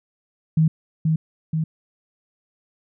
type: tone with echo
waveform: sine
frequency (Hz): 158.8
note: D#3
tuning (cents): +36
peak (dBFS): -13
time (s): 0.57-0.68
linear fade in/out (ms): 5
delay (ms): 480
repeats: 2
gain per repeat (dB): -3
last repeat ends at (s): 1.64
effects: none